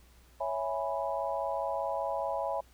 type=chord; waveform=sine; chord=C# minor seventh; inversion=none; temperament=equal; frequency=554.4 / 659.3 / 830.6 / 987.8 Hz; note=C#5 / E5 / G#5 / B5; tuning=0 / 0 / 0 / 0 cents; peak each=-35 / -35 / -36 / -37 dBFS; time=0.4-2.61 s; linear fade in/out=10 ms; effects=added 60 Hz sine -58 dBFS peak until 2.73 s + pink hiss -63 dBFS RMS until 2.73 s